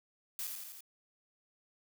blue noise with echo, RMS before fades -39 dBFS, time 0.39-0.47 s, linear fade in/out 0 ms, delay 84 ms, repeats 4, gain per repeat -3 dB, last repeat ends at 0.806 s, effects none

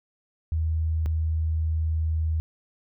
sine tone pair in turn, 79.9 / 79.62 Hz, D#2 / D#2, +47 / +40 cents, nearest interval unison, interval 7 cents, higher first, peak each -22 / -22 dBFS, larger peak neither, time 0.52-1.06 / 1.06-2.4 s, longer second, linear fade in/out 0 ms, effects none

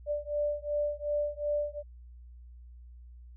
sine beating tone pair, 587.3 / 590 Hz, D5 / D5, 0 / +8 cents, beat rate 2.7 Hz, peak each -32 / -32 dBFS, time 0.06-1.83 s, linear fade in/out 50 ms, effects added 60 Hz sine -47 dBFS peak until 3.36 s

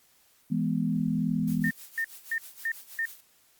sine chord, E major, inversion none, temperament equal, 164.81 / 207.7 / 246.9 Hz, E3 / G#3 / B3, 0 / 0 / 0 cents, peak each -29 dBFS, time 0.5-1.71 s, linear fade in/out 20 ms
blue noise with tremolo, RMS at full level -44 dBFS, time 1.47-3.21 s, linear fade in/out 10 ms, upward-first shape sine, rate 6.3 Hz, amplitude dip 75%
sine tone bursts, 1819 Hz, A#6, 43 cents flat, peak -26 dBFS, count 5, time 1.64-3.055 s, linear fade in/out 2 ms, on 67 ms, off 270 ms
effects white hiss -63 dBFS RMS until 3.59 s + Opus 48 kbps

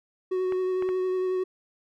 triangle tone with vibrato, 370.6 Hz, F#4, 3 cents sharp, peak -22 dBFS, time 0.31-1.44 s, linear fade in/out 10 ms, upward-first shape triangle, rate 11 Hz, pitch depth 18 cents each way
clicks, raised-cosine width 0.5 ms, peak -23 dBFS, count 3, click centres 0.523 / 0.824 / 0.89 s
effects none

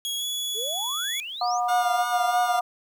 sawtooth tone with pitch glide, 3322 to 3392 Hz, G#7 to G#7, 0 to +36 cents, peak -24 dBFS, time 0.05-1.2 s, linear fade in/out 0 ms, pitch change +36 cents, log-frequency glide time 0.17-0.24 s
sine exponential sweep, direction up, 400 to 7040 Hz, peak -32 dBFS, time 0.54-1.61 s, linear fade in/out 50 ms
harmonic tone, 241.4 Hz, B3, 39 cents flat, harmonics 3 / 4 / 5, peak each -23 / -33 / -29 dBFS, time 1.41-2.61 s, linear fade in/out 5 ms
30% pulse tone with vibrato, 710 Hz, F5, 28 cents sharp, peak -23 dBFS, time 1.68-2.6 s, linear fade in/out 10 ms, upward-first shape triangle, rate 3.1 Hz, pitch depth 36 cents each way
effects 9-bit

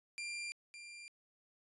sawtooth tone with echo, 2382 Hz, D7, 24 cents sharp, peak -37 dBFS, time 0.18-0.52 s, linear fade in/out 0 ms, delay 560 ms, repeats 1, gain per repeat -9 dB, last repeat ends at 1.08 s, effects resampled to 24000 Hz

